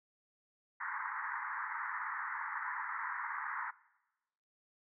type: band-pass noise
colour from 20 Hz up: pink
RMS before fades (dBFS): -40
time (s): 0.8-3.71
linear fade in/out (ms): 10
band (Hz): 880 to 2000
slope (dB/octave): 96
effects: noise-tail reverb RT60 1.0 s tail -21 dB re dry